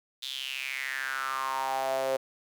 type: tone with high-pass filter sweep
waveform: sawtooth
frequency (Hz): 133.3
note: C3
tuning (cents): +33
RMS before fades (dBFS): -32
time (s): 0.22-2.17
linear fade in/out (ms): 10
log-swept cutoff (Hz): 3700 to 520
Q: 6.3
effects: none